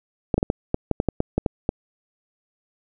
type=clicks; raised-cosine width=2 ms; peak=-6 dBFS; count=12; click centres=0.342 / 0.38 / 0.429 / 0.501 / 0.744 / 0.913 / 1.001 / 1.087 / 1.204 / 1.38 / 1.462 / 1.691 s; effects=none